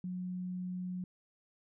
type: tone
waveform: sine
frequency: 181.8 Hz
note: F#3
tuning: 30 cents flat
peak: -36 dBFS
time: 0.04-1.04 s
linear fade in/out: 2 ms
effects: none